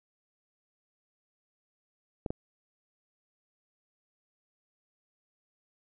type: clicks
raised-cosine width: 2 ms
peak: -19 dBFS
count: 2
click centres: 2.262 / 2.305 s
effects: none